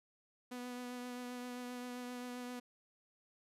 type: tone with vibrato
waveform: sawtooth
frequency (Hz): 246.9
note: B3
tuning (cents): 0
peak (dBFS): -39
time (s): 0.51-2.6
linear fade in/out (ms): 10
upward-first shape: triangle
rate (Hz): 7.6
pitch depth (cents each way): 18
effects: resampled to 32000 Hz